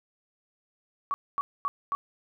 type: tone bursts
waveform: sine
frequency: 1129 Hz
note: C#6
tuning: 31 cents sharp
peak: -25 dBFS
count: 4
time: 1.11-1.95 s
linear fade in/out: 0 ms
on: 30 ms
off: 240 ms
effects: none